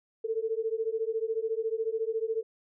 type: beating tone pair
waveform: sine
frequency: 440 / 454 Hz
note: A4 / A#4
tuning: 0 / -46 cents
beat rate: 14 Hz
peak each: -31 dBFS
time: 0.24-2.43 s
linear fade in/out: 10 ms
effects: none